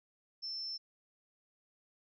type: tone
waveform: sine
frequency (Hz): 5330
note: E8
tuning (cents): +18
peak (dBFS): -38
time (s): 0.42-0.78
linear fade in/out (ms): 20
effects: none